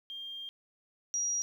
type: tone pair in turn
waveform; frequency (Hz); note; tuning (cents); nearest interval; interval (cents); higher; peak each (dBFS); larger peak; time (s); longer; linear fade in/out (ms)
sine; 3200 / 5741; G7 / F8; +35 / +47; minor seventh; 1012; second; -39 / -29; second; 0.1-0.49 / 1.14-1.42; first; 0
effects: 11-bit